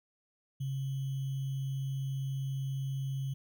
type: tone with sample-and-hold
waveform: sine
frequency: 135.1 Hz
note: C#3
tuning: 44 cents flat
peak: -32 dBFS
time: 0.6-3.34 s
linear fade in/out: 10 ms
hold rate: 3150 Hz
effects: none